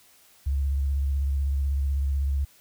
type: tone with vibrato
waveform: sine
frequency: 69.3 Hz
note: C#2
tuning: in tune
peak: -22 dBFS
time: 0.46-2.45 s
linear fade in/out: 10 ms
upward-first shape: sine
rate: 16 Hz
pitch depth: 51 cents each way
effects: white hiss -57 dBFS RMS until 2.6 s